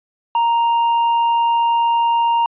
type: tone with tanh clipping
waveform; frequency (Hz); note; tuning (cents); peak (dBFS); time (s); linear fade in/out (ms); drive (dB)
sine; 932.3; A#5; 0; -14; 0.35-2.46; 2; 5
effects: resampled to 8000 Hz